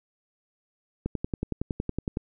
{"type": "click train", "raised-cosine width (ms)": 3, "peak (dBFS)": -15, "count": 13, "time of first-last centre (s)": [1.06, 2.171], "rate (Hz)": 10.8, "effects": []}